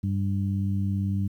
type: harmonic tone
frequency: 98 Hz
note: G2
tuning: in tune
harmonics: 1 / 2 / 3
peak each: -25 / -28 / -39 dBFS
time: 0.03-1.28 s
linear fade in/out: 10 ms
effects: 10-bit